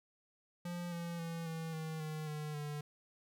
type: tone with pitch steps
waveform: square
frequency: 174.61 / 170.52 / 166.53 / 162.63 / 158.83 / 155.11 / 151.48 / 147.94 Hz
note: F3 / F3 / E3 / E3 / D#3 / D#3 / D#3 / D3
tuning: 0 / -41 / +18 / -23 / +36 / -5 / -46 / +13 cents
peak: -40 dBFS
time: 0.65-2.81 s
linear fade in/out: 5 ms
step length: 270 ms
effects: none